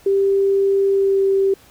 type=tone with pitch glide; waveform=sine; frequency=393.2 to 389.6 Hz; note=G4 to G4; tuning=+5 to -11 cents; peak=-13 dBFS; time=0.06-1.54 s; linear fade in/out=5 ms; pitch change=-16 cents; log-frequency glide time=0.9-1.24 s; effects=pink hiss -49 dBFS RMS until 1.7 s